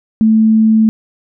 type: tone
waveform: sine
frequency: 220 Hz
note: A3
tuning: in tune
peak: -6 dBFS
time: 0.21-0.89 s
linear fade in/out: 0 ms
effects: none